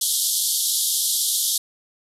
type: band-pass noise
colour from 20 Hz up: white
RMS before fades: -22 dBFS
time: 0.01-1.58 s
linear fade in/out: 5 ms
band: 3200 to 13000 Hz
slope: 96 dB/octave
effects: none